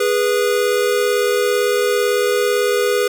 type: tone pair together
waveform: square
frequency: 411.7 / 489.6 Hz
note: G#4 / B4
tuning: -15 / -15 cents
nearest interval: minor third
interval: 300 cents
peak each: -18 dBFS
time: 0-3.08 s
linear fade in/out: 5 ms
effects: none